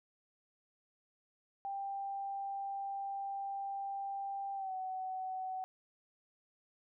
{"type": "tone with pitch glide", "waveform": "sine", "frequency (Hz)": [790, 751.7], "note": ["G5", "F#5"], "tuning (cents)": [13, 27], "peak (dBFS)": -37, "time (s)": [1.65, 5.64], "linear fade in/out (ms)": 0, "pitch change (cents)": -86, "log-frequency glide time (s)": [4.55, 4.73], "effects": []}